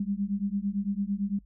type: beating tone pair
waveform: sine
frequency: 196 / 204.9 Hz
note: G3 / G#3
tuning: 0 / -23 cents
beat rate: 8.9 Hz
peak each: -30 dBFS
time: 0-1.39 s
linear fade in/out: 5 ms
effects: noise-tail reverb RT60 0.1 s tail -24 dB re dry + added 50 Hz sine -53 dBFS peak until 1.45 s